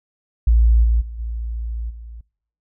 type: tone with level steps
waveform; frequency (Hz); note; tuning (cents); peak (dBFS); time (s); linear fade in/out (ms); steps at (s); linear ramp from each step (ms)
sine; 57; A#1; -38; -10 / -13 / -29 / -23 / -33; 0.47-2.21; 5; 0.83 / 1 / 1.18 / 1.89; 20
effects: noise-tail reverb RT60 0.6 s tail -25 dB re dry